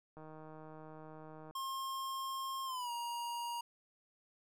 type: click train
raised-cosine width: 1 ms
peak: -39 dBFS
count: 210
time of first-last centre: 0.17-1.51 s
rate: 156 Hz
type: tone with pitch glide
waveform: square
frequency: 1069 to 946.9 Hz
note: C6 to A#5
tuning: +37 to +27 cents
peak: -39 dBFS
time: 1.55-3.61 s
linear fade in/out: 5 ms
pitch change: -210 cents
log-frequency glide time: 2.65-2.91 s
effects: none

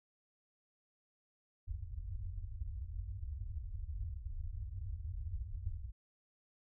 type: low-pass noise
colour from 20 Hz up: white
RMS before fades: -42 dBFS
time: 1.67-5.92 s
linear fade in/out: 20 ms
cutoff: 100 Hz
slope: 96 dB/octave
effects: none

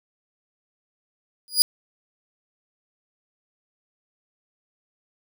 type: tone with exponential growth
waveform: sawtooth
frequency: 4900 Hz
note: D#8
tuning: 27 cents flat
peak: -8 dBFS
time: 1.48-1.62 s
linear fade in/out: 0 ms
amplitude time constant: 29 ms
effects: none

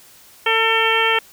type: harmonic tone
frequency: 449.3 Hz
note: A4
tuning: 36 cents sharp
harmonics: 1 / 2 / 3 / 4 / 5 / 6 / 7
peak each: -22 / -22 / -22 / -22 / -22 / -22 / -22 dBFS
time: 0.46-1.19 s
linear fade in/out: 5 ms
effects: white hiss -47 dBFS RMS until 1.32 s

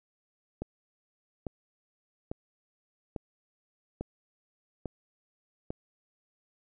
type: click train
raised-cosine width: 2 ms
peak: -21 dBFS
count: 7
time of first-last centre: 0.62-5.705 s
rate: 1.18 Hz
effects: none

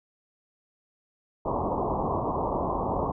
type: low-pass noise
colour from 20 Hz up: white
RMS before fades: -28 dBFS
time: 1.45-3.12 s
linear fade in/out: 10 ms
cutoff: 1100 Hz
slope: 96 dB/octave
effects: none

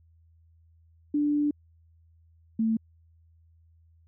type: tone pair in turn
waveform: sine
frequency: 293.7 / 223.1 Hz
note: D4 / A3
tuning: 0 / +24 cents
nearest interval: perfect fourth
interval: 476 cents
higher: first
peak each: -22 dBFS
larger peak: neither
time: 1.14-1.51 / 2.59-2.77 s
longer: first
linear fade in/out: 5 ms
effects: added 82 Hz sine -57 dBFS peak until 4.07 s

